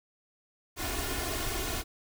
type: noise with comb filter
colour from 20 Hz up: pink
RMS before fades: -33 dBFS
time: 0.76-1.84 s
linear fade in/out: 50 ms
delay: 2.8 ms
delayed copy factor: +0.8
effects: none